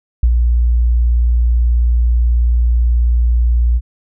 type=tone with ADSR envelope; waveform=sine; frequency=59.2 Hz; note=A#1; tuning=27 cents sharp; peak=-6 dBFS; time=0.23-3.81 s; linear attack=4 ms; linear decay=58 ms; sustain=-3 dB; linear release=47 ms; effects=none